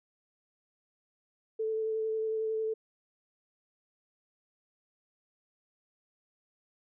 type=tone with vibrato; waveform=sine; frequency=440 Hz; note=A4; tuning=in tune; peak=-29 dBFS; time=1.59-2.74 s; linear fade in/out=10 ms; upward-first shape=sine; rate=11 Hz; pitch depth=13 cents each way; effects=none